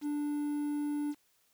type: tone with quantisation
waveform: triangle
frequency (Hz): 293.4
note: D4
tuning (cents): -2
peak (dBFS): -29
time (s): 0.01-1.15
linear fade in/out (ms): 50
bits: 9
effects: white hiss -71 dBFS RMS until 1.53 s